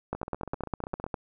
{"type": "two click trains", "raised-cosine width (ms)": 1, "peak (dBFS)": [-16, -23], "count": [11, 15], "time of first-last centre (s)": [[0.13, 1.142], [0.15, 1.065]], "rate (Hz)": [9.88, 15.3], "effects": []}